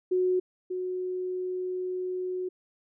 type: tone pair in turn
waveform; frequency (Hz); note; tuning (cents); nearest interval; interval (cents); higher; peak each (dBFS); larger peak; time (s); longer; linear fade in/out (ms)
sine; 366.8 / 366.8; F#4 / F#4; -15 / -15; unison; 0; neither; -22 / -29; first; 0.11-0.4 / 0.7-2.49; second; 10
effects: none